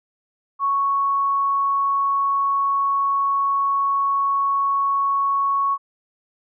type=tone; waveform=sine; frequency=1108.7 Hz; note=C#6; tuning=in tune; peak=-17 dBFS; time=0.59-5.78 s; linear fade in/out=50 ms; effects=none

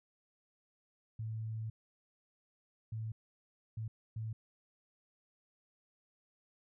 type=tone bursts at uneven times; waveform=sine; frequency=110.7 Hz; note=A2; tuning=11 cents sharp; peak=-37 dBFS; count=4; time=1.19-1.7 / 2.92-3.12 / 3.77-3.88 / 4.16-4.33 s; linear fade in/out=5 ms; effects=none

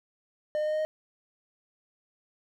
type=tone with pitch steps; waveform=triangle; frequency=606 / 609.9 / 613.8 / 617.7 / 621.6 Hz; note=D#5 / D#5 / D#5 / D#5 / D#5; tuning=-46 / -35 / -24 / -13 / -2 cents; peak=-24 dBFS; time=0.55-0.85 s; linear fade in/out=0 ms; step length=60 ms; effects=none

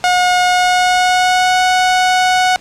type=tone with pitch glide; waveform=sawtooth; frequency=723 to 737.3 Hz; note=F#5 to F#5; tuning=-40 to -6 cents; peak=-6 dBFS; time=0.04-2.56 s; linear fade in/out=0 ms; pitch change=+34 cents; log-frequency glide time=0.43-1.61 s; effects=pink hiss -40 dBFS RMS until 2.6 s + low-pass 7000 Hz 12 dB/octave

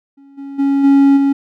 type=tone with level steps; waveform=triangle; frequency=277.2 Hz; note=C#4; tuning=in tune; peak=-38 / -24 / -9 / -4 / -8 dBFS; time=0.17-1.33 s; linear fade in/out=10 ms; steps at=0.37 / 0.58 / 0.83 / 1.16 s; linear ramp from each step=20 ms; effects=none

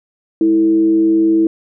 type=tone with frequency modulation; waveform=sine; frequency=326.6 Hz; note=E4; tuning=16 cents flat; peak=-9 dBFS; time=0.41-1.47 s; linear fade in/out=2 ms; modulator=119 Hz; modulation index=0.32; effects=none

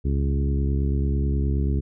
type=harmonic tone with a mistuned harmonic; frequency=69.3 Hz; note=C#2; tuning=in tune; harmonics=1 / 2 / 3 / 4 / 5 / 6; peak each=-21 / -27 / -31 / -33 / -35 / -37 dBFS; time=0.04-1.81 s; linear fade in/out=20 ms; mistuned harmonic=1; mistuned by=+31 cents; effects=none

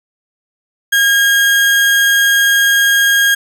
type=tone; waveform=35% pulse; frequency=1627 Hz; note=G#6; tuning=36 cents flat; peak=-7 dBFS; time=0.92-3.35 s; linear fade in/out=10 ms; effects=none

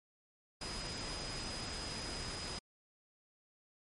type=tone in noise; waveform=sine; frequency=4978 Hz; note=D#8; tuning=in tune; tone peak=-45 dBFS; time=0.61-2.59 s; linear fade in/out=5 ms; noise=pink; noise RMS=-43 dBFS; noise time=0.61-2.59 s; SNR=-5 dB; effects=MP3 48 kbps

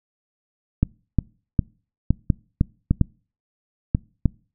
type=clicks; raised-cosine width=5 ms; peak=-4 dBFS; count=10; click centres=0.83 / 1.187 / 1.592 / 2.106 / 2.302 / 2.611 / 2.91 / 3.013 / 3.949 / 4.257 s; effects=noise-tail reverb RT60 0.4 s tail -26 dB re dry

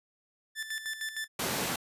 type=tone with tremolo; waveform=sawtooth; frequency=1760 Hz; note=A6; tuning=in tune; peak=-29 dBFS; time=0.55-1.28 s; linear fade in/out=50 ms; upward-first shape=square; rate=6.5 Hz; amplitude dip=65%
type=high-pass noise; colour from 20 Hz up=pink; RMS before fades=-32 dBFS; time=1.39-1.76 s; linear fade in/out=5 ms; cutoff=160 Hz; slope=12 dB/octave
effects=resampled to 32000 Hz

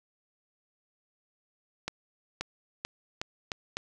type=accelerating click train; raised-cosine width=0.2 ms; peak=-15 dBFS; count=6; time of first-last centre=1.88-3.77 s; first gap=530 ms; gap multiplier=0.83; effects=none

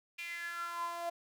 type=tone with high-pass filter sweep; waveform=sawtooth; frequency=342.2 Hz; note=F4; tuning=35 cents flat; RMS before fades=-40 dBFS; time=0.18-1.1 s; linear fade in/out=10 ms; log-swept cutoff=2500 to 700 Hz; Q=8.3; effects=none

